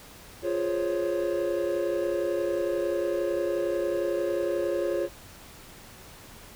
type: chord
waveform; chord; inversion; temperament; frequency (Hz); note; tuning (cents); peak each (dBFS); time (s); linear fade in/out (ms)
triangle; Db major seventh; first; equal; 349.2 / 415.3 / 523.3 / 554.4; F4 / Ab4 / C5 / Db5; 0 / 0 / 0 / 0; -27 / -31 / -33 / -27; 0.42-5.09; 50
effects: pink hiss -48 dBFS RMS until 6.55 s